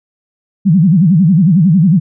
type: tone with vibrato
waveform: sine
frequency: 174.61 Hz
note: F3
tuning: in tune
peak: -5 dBFS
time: 0.65-2 s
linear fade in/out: 20 ms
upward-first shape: sine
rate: 11 Hz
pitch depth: 250 cents each way
effects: none